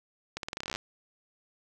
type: accelerating click train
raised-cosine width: 0.2 ms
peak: -17 dBFS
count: 15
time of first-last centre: 0.37-0.759 s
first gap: 62 ms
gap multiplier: 0.86
effects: none